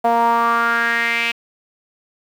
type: tone with band-pass filter sweep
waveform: sawtooth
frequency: 233.1 Hz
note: A#3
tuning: in tune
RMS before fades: -17 dBFS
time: 0.04-1.32 s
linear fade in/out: 10 ms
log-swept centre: 750 to 2600 Hz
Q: 4.8
effects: 7-bit